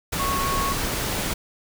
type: tone in noise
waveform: sine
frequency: 1103 Hz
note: C#6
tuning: 9 cents flat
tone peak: -24 dBFS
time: 0.19-0.73 s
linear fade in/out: 10 ms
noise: pink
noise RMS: -26 dBFS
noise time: 0.12-1.34 s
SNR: -1 dB
effects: none